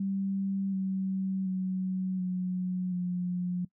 sine tone with pitch steps, 194.9 / 190.78 / 186.74 / 182.8 / 178.93 Hz, G3 / G3 / F#3 / F#3 / F3, -10 / -47 / +16 / -21 / +42 cents, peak -28 dBFS, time 0-3.65 s, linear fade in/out 5 ms, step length 730 ms, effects noise-tail reverb RT60 0.1 s tail -21 dB re dry

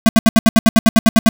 square tone bursts, 223.6 Hz, A3, 28 cents sharp, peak -7 dBFS, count 13, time 0.06-1.289 s, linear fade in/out 0 ms, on 29 ms, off 71 ms, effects none

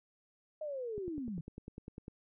sine linear sweep, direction down, 628 to 150.3 Hz, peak -37 dBFS, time 0.61-1.41 s, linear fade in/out 5 ms
click train, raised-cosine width 3 ms, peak -32 dBFS, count 12, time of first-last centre 0.98-2.081 s, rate 9.99 Hz
effects none

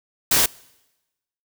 white noise, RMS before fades -17 dBFS, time 0.31-0.46 s, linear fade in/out 5 ms, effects noise-tail reverb RT60 1.0 s tail -24 dB re dry

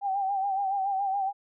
sine tone with vibrato, 784 Hz, G5, in tune, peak -25 dBFS, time 0.01-1.33 s, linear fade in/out 50 ms, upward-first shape sine, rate 7.1 Hz, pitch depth 58 cents each way, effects none

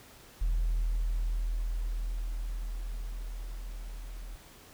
sine tone with level ramp, 40.79 Hz, E1, 17 cents flat, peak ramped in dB -23 to -39 dBFS, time 0.41-4.36 s, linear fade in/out 10 ms, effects tanh soft clip ceiling -23 dBFS + pink hiss -54 dBFS RMS until 4.73 s

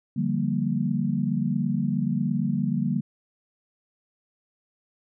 sine chord, G minor seventh, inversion second, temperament equal, 146.83 / 174.61 / 196 / 233.1 Hz, D3 / F3 / G3 / Bb3, 0 / 0 / 0 / 0 cents, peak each -28 / -30 / -27 / -27 dBFS, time 0.16-3.01 s, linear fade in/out 10 ms, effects none

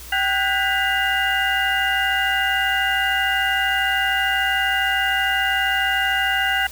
sine tone cluster, 775 / 1469 / 1602 / 1983 / 2820 Hz, G5 / F#6 / G6 / B6 / F7, -20 / -13 / +37 / +7 / +16 cents, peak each -24 dBFS, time 0.12-6.67 s, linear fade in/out 5 ms, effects added 60 Hz sine -39 dBFS peak until 6.71 s + white hiss -39 dBFS RMS until 6.71 s

